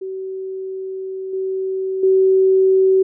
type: tone with level steps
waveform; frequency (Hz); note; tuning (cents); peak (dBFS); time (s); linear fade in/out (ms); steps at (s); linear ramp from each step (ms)
sine; 380.2; F#4; +47; -24 / -19 / -10; 0.01-3.03; 10; 1.33 / 2.03; 5
effects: none